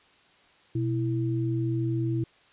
sine tone pair together, 123.31 / 329.6 Hz, B2 / E4, -2 / 0 cents, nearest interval octave + perfect fourth, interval 1702 cents, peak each -26 / -29 dBFS, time 0.75-2.24 s, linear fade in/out 5 ms, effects white hiss -59 dBFS RMS until 2.52 s + resampled to 8000 Hz

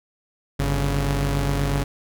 sawtooth tone pair together, 49.24 / 140 Hz, G1 / C#3, +8 / +18 cents, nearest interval octave + tritone, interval 1810 cents, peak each -19 dBFS, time 0.59-1.84 s, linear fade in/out 10 ms, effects none

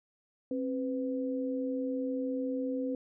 sine tone pair together, 266.7 / 501 Hz, C4 / B4, +33 / +25 cents, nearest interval major seventh, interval 1092 cents, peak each -32 / -35 dBFS, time 0.51-2.95 s, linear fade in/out 2 ms, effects none

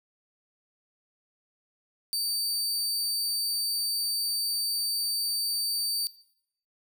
sawtooth tone, 4612 Hz, D8, 32 cents flat, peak -24 dBFS, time 2.13-6.07 s, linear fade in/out 0 ms, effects noise-tail reverb RT60 0.7 s tail -18 dB re dry

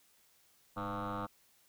sine tone with frequency modulation, 703 Hz, F5, 11 cents sharp, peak -33 dBFS, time 0.76-1.27 s, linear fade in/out 20 ms, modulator 98.7 Hz, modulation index 6.4, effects tanh soft clip ceiling -35 dBFS + white hiss -68 dBFS RMS until 1.68 s

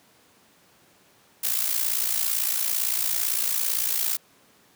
blue noise with amplitude modulation, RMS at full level -22 dBFS, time 1.43-4.17 s, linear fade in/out 10 ms, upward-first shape sine, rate 57.8 Hz, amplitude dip 70%, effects pink hiss -58 dBFS RMS until 4.75 s + high-pass 150 Hz 12 dB/octave

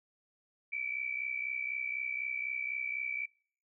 sine tone pair together, 2285 / 2349 Hz, D7 / D7, -48 / 0 cents, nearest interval unison, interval 48 cents, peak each -36 / -38 dBFS, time 0.72-3.26 s, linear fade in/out 10 ms, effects noise-tail reverb RT60 0.5 s tail -24 dB re dry

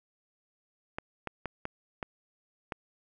clicks, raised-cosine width 0.5 ms, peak -19 dBFS, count 6, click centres 0.985 / 1.273 / 1.457 / 1.654 / 2.028 / 2.722 s, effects none

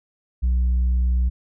sine tone with tanh clipping, 61.74 Hz, B1, in tune, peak -17 dBFS, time 0.42-1.3 s, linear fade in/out 20 ms, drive 2 dB, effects none

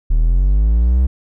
triangle linear sweep, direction up, 36.71 to 65.7 Hz, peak -8 dBFS, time 0.1-1.07 s, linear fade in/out 10 ms, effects none

